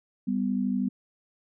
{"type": "tone pair together", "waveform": "sine", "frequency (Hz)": [196.99, 249.7], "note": ["G3", "B3"], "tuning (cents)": [9, 19], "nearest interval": "major third", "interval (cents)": 410, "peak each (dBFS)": -27, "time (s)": [0.27, 0.89], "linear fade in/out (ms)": 10, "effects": []}